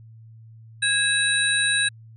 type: tone cluster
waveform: sine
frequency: 1647 / 2600 / 3897 / 8920 Hz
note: G#6 / E7 / B7 / C#9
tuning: -15 / -24 / -24 / +10 cents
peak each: -22 / -28 / -23 / -26 dBFS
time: 0.82-1.89 s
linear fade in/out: 10 ms
effects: added 112 Hz sine -43 dBFS peak until 2.16 s